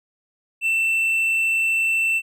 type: tone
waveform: triangle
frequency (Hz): 2676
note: E7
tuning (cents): +25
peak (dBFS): -16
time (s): 0.61-2.22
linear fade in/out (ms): 50
effects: none